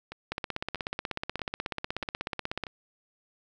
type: two click trains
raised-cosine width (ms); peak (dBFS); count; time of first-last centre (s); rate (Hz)
0.3; -15 / -23; 39 / 5; 0.32-2.637 / 0.12-2.668; 16.4 / 1.57
effects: none